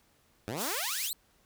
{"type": "exponential sweep", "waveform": "10% pulse", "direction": "up", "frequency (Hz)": [96.9, 4435], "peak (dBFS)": -26, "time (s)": [0.48, 1.13], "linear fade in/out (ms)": 0}
{"type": "high-pass noise", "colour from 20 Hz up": "pink", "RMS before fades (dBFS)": -36, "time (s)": [0.56, 1.11], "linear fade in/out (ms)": 50, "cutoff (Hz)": 4100, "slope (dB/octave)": 12}
{"effects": ["pink hiss -67 dBFS RMS until 1.45 s"]}